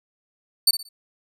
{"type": "tone with echo", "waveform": "sawtooth", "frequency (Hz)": 4500, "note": "C#8", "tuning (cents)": 25, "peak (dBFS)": -10, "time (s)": [0.67, 0.71], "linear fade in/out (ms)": 5, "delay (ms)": 60, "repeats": 3, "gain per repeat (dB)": -11, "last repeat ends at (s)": 0.89, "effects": []}